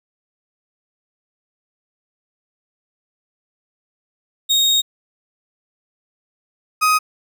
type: tone pair in turn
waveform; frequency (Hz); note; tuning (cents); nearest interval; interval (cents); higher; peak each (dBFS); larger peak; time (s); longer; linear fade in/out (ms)
35% pulse; 3729 / 1254.5; A#7 / D#6; 0 / +14; octave + perfect fifth; 1886; first; -11; neither; 4.49-4.82 / 6.81-6.99; first; 20
effects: none